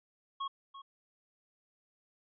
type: tone with echo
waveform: square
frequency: 1096 Hz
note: C#6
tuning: 20 cents flat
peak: -35 dBFS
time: 0.4-0.48 s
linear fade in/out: 10 ms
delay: 340 ms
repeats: 1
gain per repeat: -12 dB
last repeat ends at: 0.82 s
effects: resampled to 11025 Hz